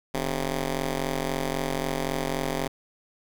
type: ring-modulated tone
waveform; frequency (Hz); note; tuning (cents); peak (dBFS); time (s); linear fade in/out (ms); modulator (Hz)
10% pulse; 136.9; C#3; -21; -15; 0.14-2.68; 5; 115
effects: none